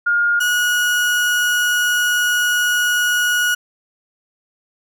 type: tone pair in turn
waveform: sine / 35% pulse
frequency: 1419 / 1454.7 Hz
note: F6 / F#6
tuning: +27 / -30 cents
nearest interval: unison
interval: 43 cents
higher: second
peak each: -13 dBFS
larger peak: neither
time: 0.06-0.4 / 0.4-3.55 s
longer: second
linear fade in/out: 10 ms
effects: none